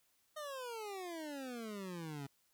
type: exponential sweep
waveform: 25% pulse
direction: down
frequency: 622.3 to 135.5 Hz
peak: -39 dBFS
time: 0.36-2.27 s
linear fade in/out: 10 ms
effects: white hiss -75 dBFS RMS until 2.53 s